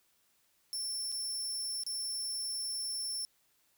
25% pulse tone with dropouts, 5390 Hz, E8, 38 cents sharp, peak -30 dBFS, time 0.73-3.25 s, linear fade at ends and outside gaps 0 ms, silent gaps 1.118-1.124 / 1.835-1.865 s, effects white hiss -72 dBFS RMS until 3.77 s

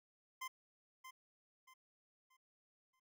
25% pulse tone with echo, 1039 Hz, C6, 12 cents flat, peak -39 dBFS, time 0.41-0.48 s, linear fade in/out 10 ms, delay 630 ms, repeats 4, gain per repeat -9 dB, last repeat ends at 3 s, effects none

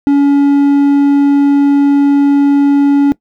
triangle tone, 282.6 Hz, C#4, 34 cents sharp, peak -3 dBFS, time 0.07-3.12 s, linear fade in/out 0 ms, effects noise-tail reverb RT60 0.1 s tail -20 dB re dry

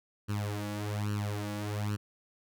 sawtooth tone with flanger, 103.83 Hz, G#2, in tune, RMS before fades -34 dBFS, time 0.28-1.97 s, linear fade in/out 20 ms, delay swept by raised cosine 0.69 to 3.59 ms, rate 1.2 Hz, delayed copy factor +1, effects none

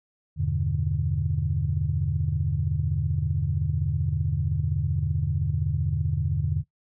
sine chord, E minor seventh, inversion none, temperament equal, 82.41 / 98 / 123.47 / 146.83 Hz, E2 / G2 / B2 / D3, 0 / 0 / 0 / 0 cents, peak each -28 / -29 / -31 / -26 dBFS, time 0.36-6.64 s, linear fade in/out 50 ms, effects noise-tail reverb RT60 0.1 s tail -17 dB re dry + tanh soft clip ceiling -12 dBFS

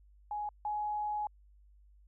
sine tone pair in turn, 835 / 839.4 Hz, G#5 / G#5, +9 / +18 cents, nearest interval unison, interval 9 cents, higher second, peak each -34 / -32 dBFS, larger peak second, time 0.31-0.49 / 0.65-1.27 s, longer second, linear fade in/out 2 ms, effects added 50 Hz sine -58 dBFS peak until 2.07 s

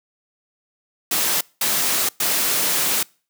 white noise bursts at uneven times, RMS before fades -20 dBFS, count 3, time 1.11-1.41 / 1.61-2.09 / 2.2-3.03 s, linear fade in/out 5 ms, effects noise-tail reverb RT60 0.4 s tail -26 dB re dry + high-pass 150 Hz 12 dB/octave

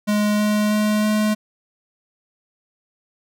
square tone with pitch steps, 209 / 210.3 / 211.7 / 213 Hz, G#3 / G#3 / G#3 / G#3, +11 / +22 / +33 / +44 cents, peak -17 dBFS, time 0.07-1.35 s, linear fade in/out 20 ms, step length 320 ms, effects none

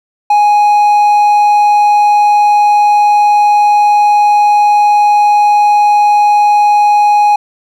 triangle tone, 830.6 Hz, G#5, in tune, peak -3 dBFS, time 0.3-7.36 s, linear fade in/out 5 ms, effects none

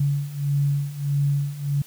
sine beating tone pair, 141.1 / 142.7 Hz, C#3 / D3, +31 / -49 cents, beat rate 1.6 Hz, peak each -25 / -22 dBFS, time 0-1.82 s, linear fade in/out 5 ms, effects white hiss -48 dBFS RMS until 1.86 s

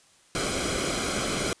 pink noise with comb filter, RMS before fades -28 dBFS, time 0.35-1.53 s, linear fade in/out 0 ms, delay 1.1 ms, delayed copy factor -0.65, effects white hiss -59 dBFS RMS until 1.6 s + resampled to 22050 Hz

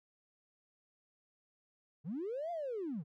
triangle linear two-way sweep, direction up then down, 130 to 707 to 130 Hz, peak -33 dBFS, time 2.04-3.04 s, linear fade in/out 50 ms, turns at 2.51 s, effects tanh soft clip ceiling -34 dBFS

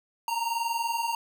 square tone pair together, 911.5 / 932.3 Hz, A#5 / A#5, -39 / 0 cents, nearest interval unison, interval 39 cents, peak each -33 / -29 dBFS, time 0.28-1.15 s, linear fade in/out 2 ms, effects none

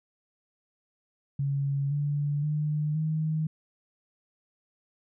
sine tone with pitch steps, 139.7 / 145.13 / 150.77 / 156.63 Hz, C#3 / D3 / D3 / D#3, +14 / -20 / +46 / +12 cents, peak -25 dBFS, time 1.39-3.47 s, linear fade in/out 5 ms, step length 520 ms, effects none

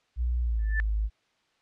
sine tone with pitch glide, 60.3 to 52.8 Hz, B1 to G#1, -41 to +29 cents, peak -24 dBFS, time 0.16-1.1 s, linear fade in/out 50 ms, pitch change -230 cents, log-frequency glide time 0.42-0.66 s
sine tone with exponential growth, 1760 Hz, A6, in tune, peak -24 dBFS, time 0.59-0.8 s, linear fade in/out 0 ms, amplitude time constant 45 ms
effects white hiss -69 dBFS RMS until 1.61 s + low-pass 4000 Hz 12 dB/octave

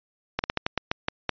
slowing click train, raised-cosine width 0.3 ms, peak -8 dBFS, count 9, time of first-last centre 0.39-1.293 s, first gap 49 ms, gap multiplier 1.23, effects resampled to 11025 Hz

